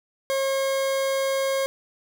40% pulse tone, 540 Hz, C#5, 45 cents flat, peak -21 dBFS, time 0.3-1.66 s, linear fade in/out 0 ms, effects none

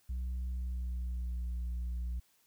sine tone with pitch glide, 62.5 to 60.2 Hz, B1 to B1, +21 to -44 cents, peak -31 dBFS, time 0.09-2.2 s, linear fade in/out 10 ms, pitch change -65 cents, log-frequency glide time 0.5-1.48 s, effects tanh soft clip ceiling -33 dBFS + white hiss -70 dBFS RMS until 2.46 s

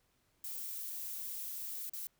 violet noise with dropouts, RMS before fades -42 dBFS, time 0.44-2.07 s, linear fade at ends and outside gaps 2 ms, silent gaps 1.896-1.934 s, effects pink hiss -75 dBFS RMS until 2.19 s

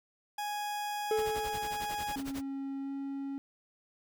40% pulse tone, 830.6 Hz, G#5, in tune, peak -33 dBFS, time 0.38-2.16 s, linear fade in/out 5 ms
triangle tone with exponential decay, 434.4 Hz, A4, 22 cents flat, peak -24 dBFS, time 1.11-2.31 s, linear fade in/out 2 ms, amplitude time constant 260 ms
pink noise with tremolo, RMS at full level -42 dBFS, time 1.17-2.42 s, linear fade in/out 5 ms, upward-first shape sine, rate 11 Hz, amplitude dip 95%
triangle tone with pitch glide, 273.3 to 275.5 Hz, C#4 to C#4, -24 to -11 cents, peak -33 dBFS, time 2.16-3.38 s, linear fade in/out 0 ms, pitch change +13 cents, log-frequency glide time 2.81-2.91 s
effects none

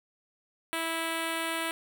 5% pulse tone with notch filter, 328 Hz, E4, 9 cents flat, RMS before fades -32 dBFS, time 0.73-1.71 s, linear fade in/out 0 ms, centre 5000 Hz, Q 1.5, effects none

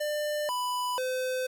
square tone with pitch steps, 597 / 992 / 512 Hz, D5 / B5 / C5, +28 / +7 / -38 cents, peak -29 dBFS, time 0-1.47 s, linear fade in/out 10 ms, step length 490 ms, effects 10-bit

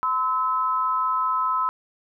sine tone pair together, 1021.7 / 1297 Hz, C6 / E6, -42 / -28 cents, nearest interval major third, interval 414 cents, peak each -23 dBFS, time 0.03-1.69 s, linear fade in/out 0 ms, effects none

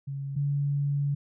sine tone pair in turn, 138.59 / 142.4 Hz, C#3 / C#3, 0 / +47 cents, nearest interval unison, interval 47 cents, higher second, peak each -31 / -24 dBFS, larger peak second, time 0.07-0.36 / 0.36-1.15 s, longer second, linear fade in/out 10 ms, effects none

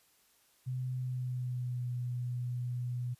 sine tone with pitch glide, 127.6 to 123.11 Hz, C3 to B2, -43 to -5 cents, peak -33 dBFS, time 0.66-3.15 s, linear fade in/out 20 ms, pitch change -62 cents, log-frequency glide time 0.94-1.88 s, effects white hiss -68 dBFS RMS until 3.19 s + resampled to 32000 Hz

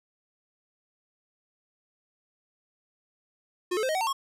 square tone with pitch steps, 359.8 / 432.8 / 520.7 / 626.4 / 753.6 / 906.6 / 1090.7 Hz, F#4 / A4 / C5 / D#5 / F#5 / A#5 / C#6, -48 / -29 / -8 / +11 / +32 / -48 / -28 cents, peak -26 dBFS, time 3.71-4.13 s, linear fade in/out 10 ms, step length 60 ms, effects low-pass 12000 Hz 12 dB/octave

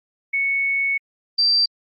sine tone pair in turn, 2214 / 4691 Hz, C#7 / D8, -3 / -3 cents, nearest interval octave + minor second, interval 1300 cents, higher second, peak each -18 / -14 dBFS, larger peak second, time 0.33-0.98 / 1.38-1.66 s, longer first, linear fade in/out 10 ms, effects Opus 48 kbps

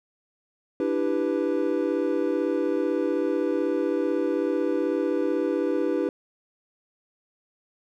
triangle chord, E minor seventh, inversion third, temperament equal, 293.7 / 329.6 / 392 / 493.9 Hz, D4 / E4 / G4 / B4, 0 / 0 / 0 / 0 cents, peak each -26 dBFS, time 0.8-6.09 s, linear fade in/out 2 ms, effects none

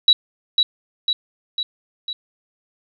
sine tone with echo, 3904 Hz, B7, 21 cents flat, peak -8 dBFS, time 0.08-0.13 s, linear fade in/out 2 ms, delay 500 ms, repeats 4, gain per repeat -4 dB, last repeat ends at 2.13 s, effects none

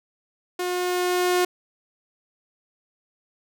sawtooth tone with level ramp, 359.7 Hz, F#4, 49 cents flat, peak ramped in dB -21 to -14 dBFS, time 0.59-1.45 s, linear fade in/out 5 ms, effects none

